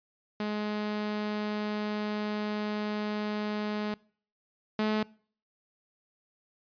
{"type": "tone pair in turn", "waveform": "sawtooth", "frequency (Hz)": [210.4, 214.7], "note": ["G#3", "A3"], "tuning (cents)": [23, -42], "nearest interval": "unison", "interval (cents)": 35, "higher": "second", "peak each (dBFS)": [-26, -22], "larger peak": "second", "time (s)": [[0.4, 3.94], [4.79, 5.03]], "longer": "first", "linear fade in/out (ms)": 2, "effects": ["noise-tail reverb RT60 0.5 s tail -24 dB re dry", "resampled to 11025 Hz"]}